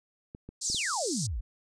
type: clicks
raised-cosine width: 3 ms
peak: -29 dBFS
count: 4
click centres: 0.349 / 0.49 / 0.7 / 0.746 s
type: band-pass noise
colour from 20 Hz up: white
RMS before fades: -35 dBFS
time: 0.61-1.27 s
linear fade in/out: 10 ms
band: 4400 to 8800 Hz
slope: 48 dB/octave
type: exponential sweep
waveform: sine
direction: down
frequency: 8330 to 42.81 Hz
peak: -30 dBFS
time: 0.64-1.41 s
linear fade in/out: 10 ms
effects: resampled to 22050 Hz